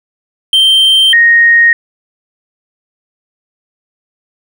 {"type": "tone pair in turn", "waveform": ["triangle", "sine"], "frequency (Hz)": [3136, 1864.7], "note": ["G7", "A#6"], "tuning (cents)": [0, 0], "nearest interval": "major sixth", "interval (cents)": 900, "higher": "first", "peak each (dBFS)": -3, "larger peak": "neither", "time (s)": [[0.53, 1.13], [1.13, 1.73]], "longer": "neither", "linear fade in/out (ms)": 2, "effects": []}